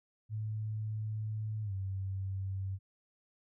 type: tone with pitch glide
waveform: sine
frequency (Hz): 108 to 96.22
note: A2 to G2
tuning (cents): -32 to -32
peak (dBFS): -34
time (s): 0.29-2.79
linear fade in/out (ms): 50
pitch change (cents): -200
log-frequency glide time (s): 1.63-1.73
effects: none